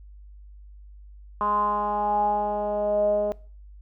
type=tone with low-pass filter sweep; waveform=10% pulse; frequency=207.7 Hz; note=G#3; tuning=in tune; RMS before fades=-24 dBFS; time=1.41-3.32 s; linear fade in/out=0 ms; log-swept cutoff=1100 to 570 Hz; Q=9.3; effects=noise-tail reverb RT60 0.4 s tail -22 dB re dry + added 50 Hz sine -43 dBFS peak until 3.81 s